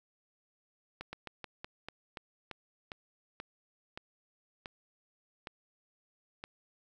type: slowing click train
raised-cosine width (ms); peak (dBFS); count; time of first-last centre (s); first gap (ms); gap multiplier
0.3; -25; 14; 1.01-6.439; 120; 1.19
effects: 11-bit